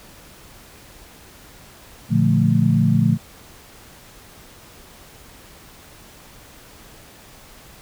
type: chord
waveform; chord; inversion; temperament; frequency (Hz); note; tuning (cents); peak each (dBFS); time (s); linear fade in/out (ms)
sine; Bb major seventh; none; equal with one note detuned; 117.01 / 146.83 / 174.61 / 220; Bb2 / D3 / F3 / A3; +7 / 0 / 0 / 0; -19; 2.09-3.18; 50
effects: pink hiss -45 dBFS RMS until 7.81 s